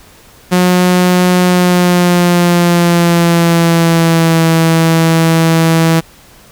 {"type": "tone with pitch glide", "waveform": "sawtooth", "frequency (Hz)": [180.5, 163.62], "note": ["F#3", "E3"], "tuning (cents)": [-43, -13], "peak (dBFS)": -3, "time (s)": [0.51, 6.01], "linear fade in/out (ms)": 20, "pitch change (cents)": -170, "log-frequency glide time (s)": [1.43, 4.43], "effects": ["pink hiss -41 dBFS RMS until 6.51 s"]}